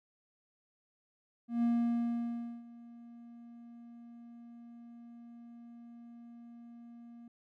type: tone with ADSR envelope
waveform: triangle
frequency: 235.4 Hz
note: A#3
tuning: 17 cents sharp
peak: -24 dBFS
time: 1.48-7.28 s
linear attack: 150 ms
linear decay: 1000 ms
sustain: -23 dB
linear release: 3 ms
effects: none